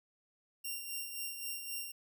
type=tone with tremolo; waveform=5% pulse; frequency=2771 Hz; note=F7; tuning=14 cents flat; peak=-28 dBFS; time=0.64-1.92 s; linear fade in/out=10 ms; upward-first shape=sine; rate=3.8 Hz; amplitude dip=50%; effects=none